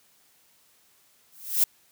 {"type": "noise with exponential growth", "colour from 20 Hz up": "violet", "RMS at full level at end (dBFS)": -17, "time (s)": [1.32, 1.64], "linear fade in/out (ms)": 5, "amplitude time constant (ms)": 69, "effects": ["white hiss -62 dBFS RMS until 1.91 s", "high-pass 60 Hz 12 dB/octave"]}